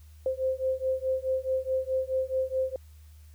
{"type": "beating tone pair", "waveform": "sine", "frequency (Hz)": [520, 524.7], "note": ["C5", "C5"], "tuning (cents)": [-11, 5], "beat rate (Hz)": 4.7, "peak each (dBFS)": [-29, -29], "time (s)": [0.26, 2.76], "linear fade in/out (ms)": 2, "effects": ["added 76 Hz sine -48 dBFS peak until 3.34 s", "white hiss -64 dBFS RMS until 3.34 s"]}